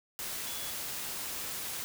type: tone in noise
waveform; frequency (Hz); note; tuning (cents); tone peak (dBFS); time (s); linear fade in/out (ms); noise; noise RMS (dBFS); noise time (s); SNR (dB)
sine; 3400; G#7; +40; -46; 0.47-0.71; 0; white; -38; 0.19-1.84; -11
effects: none